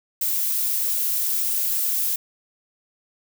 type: noise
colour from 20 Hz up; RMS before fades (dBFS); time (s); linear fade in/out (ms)
violet; -23; 0.21-2.16; 5
effects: none